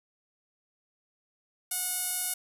sawtooth tone with band-pass filter, 729 Hz, F#5, 26 cents flat, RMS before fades -32 dBFS, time 1.71-2.34 s, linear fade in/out 5 ms, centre 11000 Hz, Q 2.3, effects none

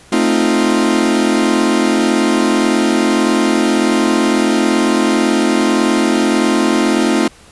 40% pulse chord, F dominant seventh, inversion first, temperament equal, 220 / 261.6 / 311.1 / 349.2 Hz, A3 / C4 / Eb4 / F4, 0 / 0 / 0 / 0 cents, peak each -16 dBFS, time 0.12-7.28 s, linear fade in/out 5 ms, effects pink hiss -43 dBFS RMS until 7.51 s + resampled to 24000 Hz

